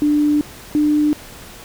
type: tone pair in turn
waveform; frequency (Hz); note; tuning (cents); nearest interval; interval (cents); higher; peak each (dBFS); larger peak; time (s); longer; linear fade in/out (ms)
sine; 296.2 / 299; D4 / D4; +15 / +31; unison; 16; second; -12; neither; 0.02-0.41 / 0.75-1.13; first; 0
effects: pink hiss -38 dBFS RMS until 1.64 s